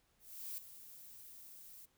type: noise with ADSR envelope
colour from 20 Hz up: violet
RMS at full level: -43 dBFS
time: 0.19-1.86 s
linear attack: 390 ms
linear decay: 4 ms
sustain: -12 dB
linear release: 15 ms
effects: pink hiss -75 dBFS RMS until 1.97 s